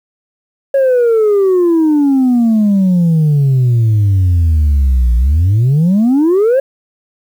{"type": "exponential two-way sweep", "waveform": "sine", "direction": "down then up", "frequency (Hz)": [554.4, 57.5, 554.4], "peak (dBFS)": -5, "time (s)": [0.74, 6.6], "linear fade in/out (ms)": 5, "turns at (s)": 5.16, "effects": ["tanh soft clip ceiling -6 dBFS", "7-bit"]}